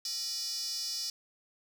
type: tone with high-pass filter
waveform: square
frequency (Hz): 268.9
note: C4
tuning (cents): +47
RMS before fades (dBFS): -36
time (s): 0.05-1.1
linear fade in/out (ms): 2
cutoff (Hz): 5000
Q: 7.7
effects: none